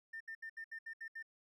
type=tone bursts; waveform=triangle; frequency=1803 Hz; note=A6; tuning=42 cents sharp; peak=-40 dBFS; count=8; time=0.13-1.227 s; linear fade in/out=10 ms; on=75 ms; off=71 ms; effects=tanh soft clip ceiling -41 dBFS